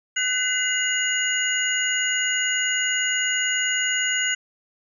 sine tone cluster, 1509 / 2036 / 2866 / 6800 Hz, F#6 / C7 / F7 / G#8, +34 / -48 / +44 / +40 cents, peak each -26 dBFS, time 0.16-4.35 s, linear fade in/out 10 ms, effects none

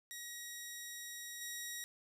10% pulse tone with level steps, 1900 Hz, A#6, 33 cents sharp, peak -36 / -33 dBFS, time 0.11-1.84 s, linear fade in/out 0 ms, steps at 1.41 s, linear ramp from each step 5 ms, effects none

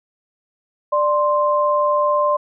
sine tone pair together, 591.9 / 1047 Hz, D5 / C6, +13 / +1 cents, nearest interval minor seventh, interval 988 cents, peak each -17 dBFS, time 0.92-2.37 s, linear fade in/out 10 ms, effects none

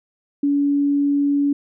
sine tone, 284.6 Hz, C#4, 46 cents sharp, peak -15 dBFS, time 0.43-1.53 s, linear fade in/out 5 ms, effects none

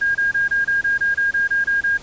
sine tone bursts, 1620 Hz, G#6, 43 cents flat, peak -15 dBFS, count 12, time 0.01-1.976 s, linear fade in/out 10 ms, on 140 ms, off 26 ms, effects pink hiss -41 dBFS RMS until 2.02 s + resampled to 16000 Hz

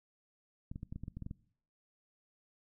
clicks, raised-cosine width 5 ms, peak -30 dBFS, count 11, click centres 0.715 / 0.759 / 0.831 / 0.925 / 0.96 / 1.036 / 1.081 / 1.17 / 1.223 / 1.264 / 1.311 s, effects noise-tail reverb RT60 0.6 s tail -21 dB re dry

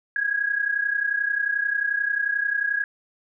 sine tone pair together, 1627.7 / 1659 Hz, G#6 / G#6, -35 / -2 cents, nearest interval unison, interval 33 cents, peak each -26 / -23 dBFS, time 0.16-2.84 s, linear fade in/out 2 ms, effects none

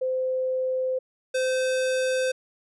sine / square tone pair in turn, 516 / 516 Hz, C5 / C5, -24 / -24 cents, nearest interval unison, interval 0 cents, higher neither, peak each -23 dBFS, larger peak neither, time 0.01-0.99 / 1.34-2.32 s, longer neither, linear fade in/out 10 ms, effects resampled to 24000 Hz

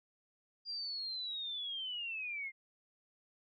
sine linear sweep, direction down, 4817 to 2093 Hz, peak -38 dBFS, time 0.65-2.52 s, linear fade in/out 50 ms, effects none

